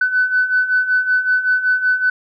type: beating tone pair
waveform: sine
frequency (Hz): 1500 / 1505.3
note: F#6 / F#6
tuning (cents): +23 / +29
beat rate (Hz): 5.3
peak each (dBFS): -19 / -14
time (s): 0.01-2.1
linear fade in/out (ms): 5
effects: tanh soft clip ceiling -6 dBFS

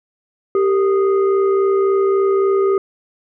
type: tone with frequency modulation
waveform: sine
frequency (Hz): 391.2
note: G4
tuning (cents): -4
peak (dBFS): -12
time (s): 0.55-2.78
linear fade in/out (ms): 2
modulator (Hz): 846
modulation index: 0.5
effects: none

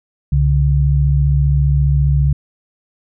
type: tone pair together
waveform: sine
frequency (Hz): 66.92 / 141.8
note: C2 / C#3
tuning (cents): +40 / +40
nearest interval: octave + minor second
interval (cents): 1300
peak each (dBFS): -13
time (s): 0.32-2.33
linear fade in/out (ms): 5
effects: none

